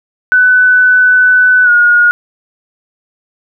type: tone with pitch glide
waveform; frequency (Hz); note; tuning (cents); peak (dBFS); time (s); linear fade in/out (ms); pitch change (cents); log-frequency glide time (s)
sine; 1499 to 1437.9; F#6 to F#6; +22 to -50; -4; 0.32-2.11; 0; -72; 1.64-1.7
effects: none